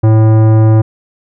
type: tone with tanh clipping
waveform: sine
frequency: 110 Hz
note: A2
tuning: in tune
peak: -6 dBFS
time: 0.03-0.82 s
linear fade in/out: 10 ms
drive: 16 dB
effects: none